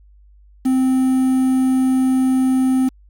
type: tone with quantisation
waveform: triangle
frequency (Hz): 260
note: C4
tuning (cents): -11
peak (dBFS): -11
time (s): 0.65-2.89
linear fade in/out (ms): 10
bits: 6
effects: added 50 Hz sine -45 dBFS peak until 3.09 s